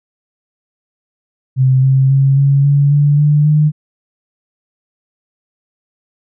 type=tone with pitch steps; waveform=sine; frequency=130.81 / 133.56 / 136.36 / 139.23 / 142.16 / 145.14 / 148.19 / 151.31 Hz; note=C3 / C3 / C#3 / C#3 / C#3 / D3 / D3 / D#3; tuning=0 / +36 / -28 / +8 / +44 / -20 / +16 / -48 cents; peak=-7 dBFS; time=1.56-3.72 s; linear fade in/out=50 ms; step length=270 ms; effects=none